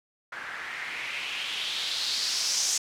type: noise with low-pass filter sweep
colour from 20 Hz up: blue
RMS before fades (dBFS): -31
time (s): 0.32-2.78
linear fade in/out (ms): 5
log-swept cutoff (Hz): 1500 to 6400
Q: 3.3
effects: none